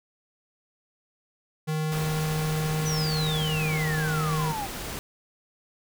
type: tone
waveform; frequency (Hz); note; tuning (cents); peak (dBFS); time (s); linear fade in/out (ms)
square; 155.56; D#3; 0; -26; 1.67-4.53; 20
type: noise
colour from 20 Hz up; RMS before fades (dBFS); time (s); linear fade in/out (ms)
pink; -35; 1.92-4.99; 0
type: exponential sweep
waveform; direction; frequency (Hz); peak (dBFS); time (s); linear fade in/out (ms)
sine; down; 6100 to 774; -30; 2.85-4.67; 20
effects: none